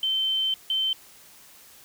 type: tone pair in turn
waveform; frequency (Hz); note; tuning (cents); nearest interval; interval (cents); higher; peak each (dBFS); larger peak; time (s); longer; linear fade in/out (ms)
sine; 3093 / 3093; G7 / G7; -24 / -24; unison; 0; neither; -22; neither; 0.03-0.54 / 0.7-0.93; first; 2
effects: white hiss -51 dBFS RMS until 1.84 s